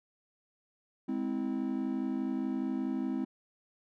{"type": "chord", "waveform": "triangle", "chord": "Ab augmented", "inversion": "none", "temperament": "just", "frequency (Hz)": [207.7, 259.6, 324.5], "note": ["Ab3", "C4", "E4"], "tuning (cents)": [0, -13, -27], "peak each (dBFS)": [-35, -31, -35], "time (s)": [1.08, 3.25], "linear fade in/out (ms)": 10, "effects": []}